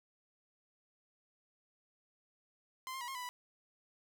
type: tone with pitch steps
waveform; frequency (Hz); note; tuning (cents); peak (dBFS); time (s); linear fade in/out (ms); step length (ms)
sawtooth; 1038 / 1060 / 969 / 1071 / 995 / 986; C6 / C6 / B5 / C6 / B5 / B5; -14 / +22 / -33 / +40 / +13 / -3; -37; 2.87-3.29; 0; 70
effects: none